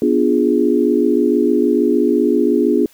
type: chord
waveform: sine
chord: B diminished seventh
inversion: none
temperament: equal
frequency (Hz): 246.9 / 293.7 / 349.2 / 415.3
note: B3 / D4 / F4 / Ab4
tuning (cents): 0 / 0 / 0 / 0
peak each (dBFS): -17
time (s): 0.02-2.86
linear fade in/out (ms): 2
effects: white hiss -50 dBFS RMS until 2.93 s